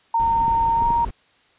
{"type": "tone with pitch glide", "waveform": "sine", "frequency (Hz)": [918, 934], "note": ["A#5", "A#5"], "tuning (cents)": [-27, 3], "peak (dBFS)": -16, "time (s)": [0.14, 1.05], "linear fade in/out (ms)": 5, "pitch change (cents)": 30, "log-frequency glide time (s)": [0.75, 0.86]}
{"type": "noise", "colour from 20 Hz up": "brown", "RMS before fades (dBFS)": -31, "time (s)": [0.19, 1.11], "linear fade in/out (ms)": 10}
{"type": "clicks", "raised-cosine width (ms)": 3, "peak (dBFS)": -17, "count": 3, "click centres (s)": [0.481, 0.822, 0.905]}
{"effects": ["white hiss -58 dBFS RMS until 1.58 s", "resampled to 8000 Hz"]}